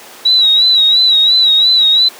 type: tone with vibrato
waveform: sine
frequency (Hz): 3883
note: B7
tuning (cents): -30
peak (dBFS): -6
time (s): 0.25-2.09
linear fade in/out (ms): 10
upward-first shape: sine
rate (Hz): 2.9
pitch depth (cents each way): 66
effects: pink hiss -34 dBFS RMS until 2.19 s + high-pass 400 Hz 12 dB/octave